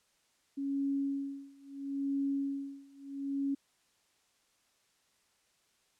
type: tone with tremolo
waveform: sine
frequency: 277.2 Hz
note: C#4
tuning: in tune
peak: -29 dBFS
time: 0.57-3.55 s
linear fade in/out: 10 ms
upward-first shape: sine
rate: 0.75 Hz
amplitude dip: 95%
effects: white hiss -72 dBFS RMS until 5.99 s + low-pass 9000 Hz 12 dB/octave